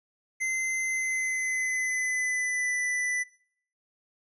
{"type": "tone with pitch glide", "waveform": "square", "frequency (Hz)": [2067, 1988.5], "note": ["C7", "B6"], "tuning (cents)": [-22, 11], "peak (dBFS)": -27, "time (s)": [0.4, 3.24], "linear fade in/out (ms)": 20, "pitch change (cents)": -67, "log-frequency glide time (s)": [0.81, 2.76], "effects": ["noise-tail reverb RT60 0.6 s tail -22 dB re dry", "resampled to 24000 Hz"]}